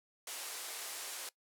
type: band-pass noise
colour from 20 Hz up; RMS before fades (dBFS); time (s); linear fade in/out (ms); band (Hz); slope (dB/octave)
white; -44; 0.27-1.29; 2; 390 to 12000; 24
effects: noise-tail reverb RT60 0.1 s tail -20 dB re dry